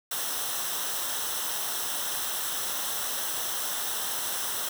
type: noise with comb filter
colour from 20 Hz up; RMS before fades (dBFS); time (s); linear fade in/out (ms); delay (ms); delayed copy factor
white; -31; 0.11-4.69; 5; 0.43; -0.65
effects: none